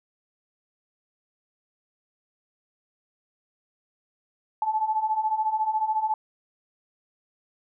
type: beating tone pair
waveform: sine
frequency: 858 / 872 Hz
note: A5 / A5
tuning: -44 / -16 cents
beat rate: 14 Hz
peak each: -28 / -24 dBFS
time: 4.62-6.14 s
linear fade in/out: 2 ms
effects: none